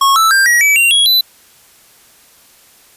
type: tone with pitch steps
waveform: square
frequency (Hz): 1096 / 1318.5 / 1586.2 / 1908.2 / 2296 / 2762 / 3322 / 3997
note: C#6 / E6 / G6 / A#6 / D7 / F7 / G#7 / B7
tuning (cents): -20 / 0 / +20 / +40 / -40 / -20 / 0 / +20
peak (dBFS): -8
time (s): 0.01-1.21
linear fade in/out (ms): 5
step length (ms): 150
effects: white hiss -46 dBFS RMS until 2.96 s + resampled to 32000 Hz